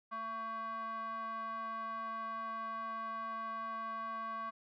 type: tone with band-pass filter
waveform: square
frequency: 224.4 Hz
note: A3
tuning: 34 cents sharp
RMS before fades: -41 dBFS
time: 0.11-4.51 s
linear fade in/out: 20 ms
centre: 1200 Hz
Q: 6.7
effects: resampled to 11025 Hz